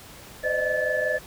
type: tone cluster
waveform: sine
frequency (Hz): 511 / 599 / 624 / 1736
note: C5 / D5 / D#5 / A6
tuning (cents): -41 / +34 / +5 / -24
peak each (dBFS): -28 / -28 / -30 / -26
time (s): 0.43-1.19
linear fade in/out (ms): 20
effects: pink hiss -45 dBFS RMS until 1.26 s